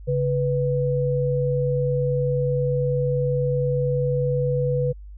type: tone pair together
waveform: sine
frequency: 138.59 / 493.9 Hz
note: C#3 / B4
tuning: 0 / 0 cents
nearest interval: octave + minor seventh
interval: 2200 cents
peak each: -22 dBFS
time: 0.07-4.93 s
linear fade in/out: 20 ms
effects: added 50 Hz sine -37 dBFS peak until 5.17 s